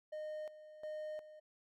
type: tone with tremolo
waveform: triangle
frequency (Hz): 614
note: D#5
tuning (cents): -23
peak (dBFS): -39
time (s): 0.12-1.4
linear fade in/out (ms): 10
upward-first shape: square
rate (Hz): 1.4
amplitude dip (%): 75
effects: none